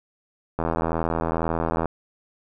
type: click train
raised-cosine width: 1 ms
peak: -10 dBFS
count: 105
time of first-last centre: 0.59-1.857 s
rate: 82.1 Hz
effects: none